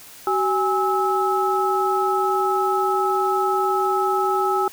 sine tone cluster, 379.5 / 824 / 1298 Hz, F#4 / G#5 / E6, +44 / -14 / -27 cents, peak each -22 dBFS, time 0.27-4.68 s, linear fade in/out 2 ms, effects white hiss -43 dBFS RMS until 4.72 s

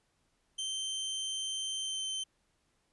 sawtooth tone with pitch glide, 3120 to 3097 Hz, G7 to G7, -9 to -22 cents, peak -31 dBFS, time 0.58-2.24 s, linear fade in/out 10 ms, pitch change -13 cents, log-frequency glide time 1.81-2.03 s, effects pink hiss -75 dBFS RMS until 2.92 s + resampled to 24000 Hz

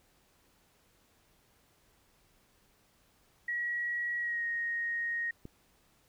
sine tone with pitch glide, 1915 to 1869.1 Hz, A#6 to A#6, +46 to +4 cents, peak -31 dBFS, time 3.48-5.31 s, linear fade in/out 5 ms, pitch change -42 cents, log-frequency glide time 4.19-4.45 s
click, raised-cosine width 3 ms, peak -31 dBFS, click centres 5.454 s
effects pink hiss -68 dBFS RMS until 6.08 s

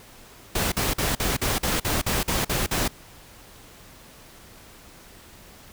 pink noise bursts, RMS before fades -24 dBFS, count 11, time 0.55-2.88 s, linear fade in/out 5 ms, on 170 ms, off 46 ms, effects pink hiss -48 dBFS RMS until 5.72 s

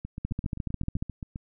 two click trains, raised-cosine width 5 ms, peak -17 / -23 dBFS, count 12 / 11, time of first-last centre 0.25-1.025 / 0.05-1.359 s, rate 14.2 / 7.64 Hz, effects none

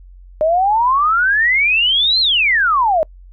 sine exponential two-way sweep, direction up then down, 604 to 4262 to 604 Hz, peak -11 dBFS, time 0.41-3.03 s, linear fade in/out 0 ms, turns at 2.2 s, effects noise-tail reverb RT60 0.1 s tail -26 dB re dry + added 45 Hz sine -37 dBFS peak until 3.32 s

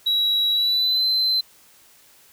sine tone with pitch glide, 3884 to 4075 Hz, B7 to C8, -30 to -47 cents, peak -15 dBFS, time 0.06-1.41 s, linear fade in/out 10 ms, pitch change +83 cents, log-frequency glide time 0.51-1.06 s, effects tanh soft clip ceiling -16 dBFS + white hiss -53 dBFS RMS until 2.32 s

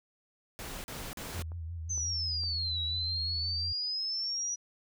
pink noise bursts, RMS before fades -41 dBFS, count 3, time 0.59-1.422 s, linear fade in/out 0 ms, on 250 ms, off 41 ms
click train, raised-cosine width 1 ms, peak -38 dBFS, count 4, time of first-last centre 1.06-2.436 s, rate 2.18 Hz
sine tone with vibrato, 83.1 Hz, E2, 15 cents sharp, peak -36 dBFS, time 1.34-3.73 s, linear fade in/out 10 ms, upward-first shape sine, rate 5.7 Hz, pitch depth 68 cents each way
sine exponential two-way sweep, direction down then up, 6272 to 3853 to 5860 Hz, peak -31 dBFS, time 1.89-4.56 s, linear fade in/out 20 ms, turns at 2.8 s
effects none

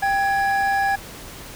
triangle tone pair together, 790 / 1671.6 Hz, G5 / G#6, +13 / +11 cents, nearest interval octave + minor second, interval 1298 cents, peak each -17 / -21 dBFS, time 0.02-0.96 s, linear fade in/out 10 ms, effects pink hiss -38 dBFS RMS until 1.55 s

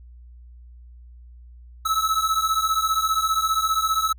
square beating tone pair, 1294 / 1309 Hz, E6 / E6, -32 / -13 cents, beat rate 15 Hz, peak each -24 / -23 dBFS, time 1.85-4.13 s, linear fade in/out 10 ms, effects added 60 Hz sine -42 dBFS peak until 4.18 s

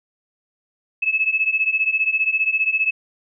sine beating tone pair, 2586 / 2601 Hz, E7 / E7, -34 / -24 cents, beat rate 15 Hz, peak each -21 / -19 dBFS, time 1.02-2.91 s, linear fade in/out 10 ms, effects none

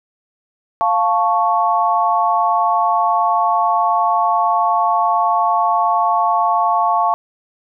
sine chord, F augmented, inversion none, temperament equal, 698.5 / 880 / 1108.7 Hz, F5 / A5 / C#6, 0 / 0 / 0 cents, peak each -17 dBFS, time 0.81-7.14 s, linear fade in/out 0 ms, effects none

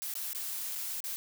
blue noise with dropouts, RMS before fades -37 dBFS, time 0.02-1.16 s, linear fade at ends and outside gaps 0 ms, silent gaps 0.139-0.154 / 0.331-0.349 / 0.753-0.757 / 1.004-1.041 s, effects none

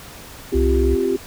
sine chord, C suspended fourth, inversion none, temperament equal, 261.6 / 349.2 / 392 Hz, C4 / F4 / G4, 0 / 0 / 0 cents, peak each -24 / -22 / -19 dBFS, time 0.52-1.17 s, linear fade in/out 10 ms
sine tone, 64.9 Hz, C2, 13 cents flat, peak -16 dBFS, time 0.54-0.96 s, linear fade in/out 20 ms
effects pink hiss -39 dBFS RMS until 1.26 s

